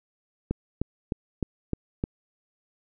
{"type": "click train", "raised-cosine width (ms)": 3, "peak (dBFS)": -13, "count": 6, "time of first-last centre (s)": [0.51, 2.039], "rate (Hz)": 3.27, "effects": []}